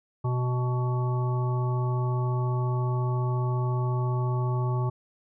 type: harmonic tone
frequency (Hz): 124.6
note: B2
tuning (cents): +16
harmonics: 1 / 3 / 5 / 7 / 9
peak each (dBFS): -24 / -35 / -41 / -37 / -38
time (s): 0.24-4.9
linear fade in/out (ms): 10
effects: none